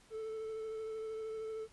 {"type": "tone with vibrato", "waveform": "triangle", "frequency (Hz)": 440, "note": "A4", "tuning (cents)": 0, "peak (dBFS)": -37, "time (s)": [0.1, 1.68], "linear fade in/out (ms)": 50, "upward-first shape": "triangle", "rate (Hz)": 13, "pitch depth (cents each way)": 20, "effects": ["pink hiss -64 dBFS RMS until 1.72 s", "resampled to 24000 Hz"]}